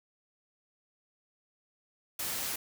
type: noise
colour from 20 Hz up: white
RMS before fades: -35 dBFS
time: 2.19-2.56 s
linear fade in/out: 5 ms
effects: none